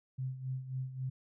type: tone with tremolo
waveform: sine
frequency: 130.4 Hz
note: C3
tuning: 5 cents flat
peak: -33 dBFS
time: 0.18-1.1 s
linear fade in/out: 10 ms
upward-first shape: sine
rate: 3.7 Hz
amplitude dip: 70%
effects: none